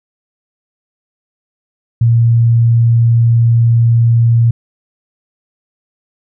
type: tone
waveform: sine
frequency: 116.54 Hz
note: A#2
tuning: in tune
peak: -6 dBFS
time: 2.01-4.51 s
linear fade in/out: 5 ms
effects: none